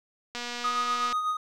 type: click train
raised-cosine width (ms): 0.2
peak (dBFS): -18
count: 188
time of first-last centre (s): 0.35-1.126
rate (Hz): 241
type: tone with tremolo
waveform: triangle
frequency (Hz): 1245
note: D#6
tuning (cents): +1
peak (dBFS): -22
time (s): 0.64-1.37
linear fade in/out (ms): 5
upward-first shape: sine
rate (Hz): 8.1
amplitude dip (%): 45
effects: none